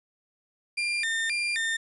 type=tone with vibrato; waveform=35% pulse; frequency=2082 Hz; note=C7; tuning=9 cents flat; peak=-24 dBFS; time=0.77-1.77 s; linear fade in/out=10 ms; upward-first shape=square; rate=1.9 Hz; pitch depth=240 cents each way; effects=resampled to 24000 Hz + 10-bit